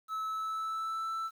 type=tone with pitch glide; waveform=triangle; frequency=1300 to 1326.5 Hz; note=E6 to E6; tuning=-24 to +10 cents; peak=-31 dBFS; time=0.08-1.31 s; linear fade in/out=50 ms; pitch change=+34 cents; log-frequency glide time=0.27-1.11 s; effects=10-bit